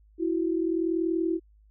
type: tone pair together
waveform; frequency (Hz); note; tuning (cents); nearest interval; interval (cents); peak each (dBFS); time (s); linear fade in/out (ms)
sine; 329.4 / 370; E4 / F#4; -1 / 0; major second; 201; -25 / -29; 0.18-1.4; 50
effects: added 52 Hz sine -55 dBFS peak until 1.7 s